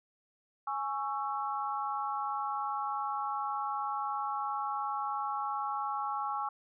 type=chord; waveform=sine; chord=C# minor; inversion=second; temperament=just; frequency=831.5 / 1108.7 / 1330.5 Hz; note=G#5 / C#6 / E6; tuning=+2 / 0 / +16 cents; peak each=-35 / -36 / -38 dBFS; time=0.67-6.49 s; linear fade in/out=5 ms; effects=none